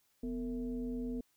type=tone with frequency modulation; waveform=sine; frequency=248.5 Hz; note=B3; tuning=11 cents sharp; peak=-35 dBFS; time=0.23-1.21 s; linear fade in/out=5 ms; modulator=206 Hz; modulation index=0.73; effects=white hiss -74 dBFS RMS until 1.36 s

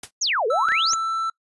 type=noise with exponential decay; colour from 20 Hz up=white; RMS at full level=-28 dBFS; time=0.03-0.11 s; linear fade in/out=5 ms; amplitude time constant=17 ms
type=exponential two-way sweep; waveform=sine; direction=down then up; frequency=7200 to 415.3 to 7200 Hz; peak=-19 dBFS; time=0.21-0.95 s; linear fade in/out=10 ms; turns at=0.47 s
type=tone with pitch glide; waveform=triangle; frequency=1318.5 to 1330 Hz; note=E6 to E6; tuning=0 to +15 cents; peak=-20 dBFS; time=0.5-1.3 s; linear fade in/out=5 ms; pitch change=+15 cents; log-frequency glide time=0.67-1.11 s
type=clicks; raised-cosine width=0.3 ms; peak=-18 dBFS; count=3; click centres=0.687 / 0.72 / 0.933 s
effects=noise-tail reverb RT60 0.1 s tail -23 dB re dry + resampled to 24000 Hz

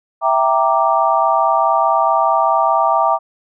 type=chord; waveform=sine; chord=E half-diminished seventh; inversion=none; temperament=equal; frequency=659.3 / 784 / 932.3 / 1174.7 Hz; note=E5 / G5 / Bb5 / D6; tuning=0 / 0 / 0 / 0 cents; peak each=-17 dBFS; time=0.21-3.19 s; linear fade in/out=50 ms; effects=none

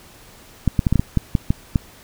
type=clicks; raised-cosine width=5 ms; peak=-3 dBFS; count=10; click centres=0.677 / 0.792 / 0.868 / 0.926 / 0.957 / 0.995 / 1.173 / 1.352 / 1.505 / 1.758 s; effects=pink hiss -46 dBFS RMS until 2.03 s

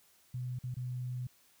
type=tone with dropouts; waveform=sine; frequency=125.2 Hz; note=B2; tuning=24 cents sharp; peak=-35 dBFS; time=0.34-1.27 s; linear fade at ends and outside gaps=5 ms; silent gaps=0.589-0.637 / 0.743-0.767 s; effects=white hiss -66 dBFS RMS until 1.6 s

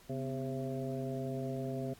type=harmonic tone with a mistuned harmonic; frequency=134 Hz; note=C3; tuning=42 cents sharp; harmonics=1 / 2 / 3 / 4 / 5; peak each=-39 / -40 / -42 / -45 / -43 dBFS; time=0.09-1.94 s; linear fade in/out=10 ms; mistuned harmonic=2; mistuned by=-85 cents; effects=pink hiss -60 dBFS RMS until 1.99 s + AAC 64 kbps

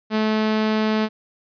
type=tone; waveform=sawtooth; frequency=216.7 Hz; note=A3; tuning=26 cents flat; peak=-14 dBFS; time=0.1-1.09 s; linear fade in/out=50 ms; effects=resampled to 11025 Hz

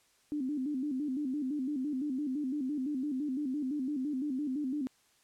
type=tone with vibrato; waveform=sine; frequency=277.2 Hz; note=C#4; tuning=in tune; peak=-31 dBFS; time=0.32-4.87 s; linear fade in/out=0 ms; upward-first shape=square; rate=5.9 Hz; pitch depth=120 cents each way; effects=white hiss -68 dBFS RMS until 5.23 s + low-pass 10000 Hz 12 dB/octave

